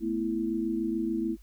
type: chord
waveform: sine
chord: A suspended second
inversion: none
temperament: equal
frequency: 220 / 246.9 / 329.6 Hz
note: A3 / B3 / E4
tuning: 0 / 0 / 0 cents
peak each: -32 / -34 / -29 dBFS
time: 0-1.37 s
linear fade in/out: 50 ms
effects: added 50 Hz sine -49 dBFS peak until 1.42 s + white hiss -66 dBFS RMS until 1.42 s